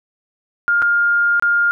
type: tone with dropouts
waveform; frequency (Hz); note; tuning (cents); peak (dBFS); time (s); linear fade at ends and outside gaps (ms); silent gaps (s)
sine; 1410; F6; +16; -12; 0.68-1.71; 0; 0.819-0.824 / 1.397-1.424
effects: none